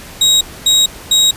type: tone bursts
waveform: 30% pulse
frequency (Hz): 3800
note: A#7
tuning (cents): +33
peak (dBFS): -5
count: 3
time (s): 0.21-1.31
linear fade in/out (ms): 5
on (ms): 200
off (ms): 250
effects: pink hiss -33 dBFS RMS until 1.36 s + resampled to 32000 Hz